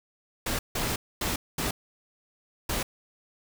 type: noise bursts at uneven times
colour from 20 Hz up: pink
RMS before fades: -29 dBFS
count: 5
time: 0.46-0.59 / 0.75-0.96 / 1.21-1.36 / 1.58-1.71 / 2.69-2.83 s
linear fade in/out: 5 ms
effects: none